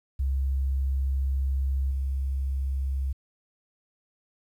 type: tone with level steps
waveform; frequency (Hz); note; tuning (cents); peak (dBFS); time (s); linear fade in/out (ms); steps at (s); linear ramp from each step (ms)
sine; 67.2; C2; +47; -23 / -25; 0.19-3.13; 10; 1.91; 2
effects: 10-bit